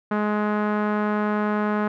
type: tone with low-pass filter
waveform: sawtooth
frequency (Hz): 210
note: G#3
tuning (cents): +19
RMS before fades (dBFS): -23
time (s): 0.11-1.88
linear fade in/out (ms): 5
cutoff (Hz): 1400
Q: 2
effects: none